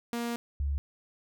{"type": "tone pair in turn", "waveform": ["sawtooth", "sine"], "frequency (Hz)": [235.9, 70.5], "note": ["A#3", "C#2"], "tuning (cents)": [21, 30], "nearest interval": "octave + major sixth", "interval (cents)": 2091, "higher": "first", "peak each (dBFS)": -27, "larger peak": "neither", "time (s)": [[0.13, 0.36], [0.6, 0.78]], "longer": "first", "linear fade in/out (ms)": 0, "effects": []}